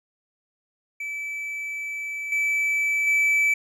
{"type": "tone with level steps", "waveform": "triangle", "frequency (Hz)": 2309, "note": "D7", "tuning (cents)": -30, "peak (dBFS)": [-27, -19, -16], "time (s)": [1, 3.54], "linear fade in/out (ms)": 5, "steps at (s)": [2.32, 3.07], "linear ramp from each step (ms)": 2, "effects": []}